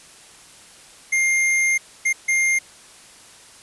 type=tone bursts at uneven times; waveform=square; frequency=2115 Hz; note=C7; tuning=18 cents sharp; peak=-17 dBFS; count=3; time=1.12-1.78 / 2.05-2.13 / 2.28-2.59 s; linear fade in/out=10 ms; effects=white hiss -46 dBFS RMS until 3.62 s + resampled to 24000 Hz